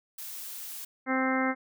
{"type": "noise", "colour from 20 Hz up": "blue", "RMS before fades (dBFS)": -40, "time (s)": [0.18, 0.85], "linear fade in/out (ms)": 5}
{"type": "harmonic tone", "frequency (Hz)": 261.6, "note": "C4", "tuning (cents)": 0, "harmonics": [1, 2, 3, 4, 5, 6, 7, 8], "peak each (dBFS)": [-28, -33, -34, -37, -34, -35, -37, -34], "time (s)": [1.06, 1.55], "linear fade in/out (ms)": 50}
{"effects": []}